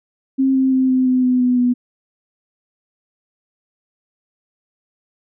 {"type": "tone with pitch steps", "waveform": "sine", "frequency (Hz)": [266.8, 263.7, 260.7, 257.7, 254.8, 251.8, 248.9, 246.1], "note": ["C4", "C4", "C4", "C4", "C4", "B3", "B3", "B3"], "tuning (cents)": [34, 14, -6, -26, -46, 34, 14, -6], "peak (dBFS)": -12, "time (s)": [0.38, 1.74], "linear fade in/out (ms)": 20, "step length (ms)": 170, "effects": []}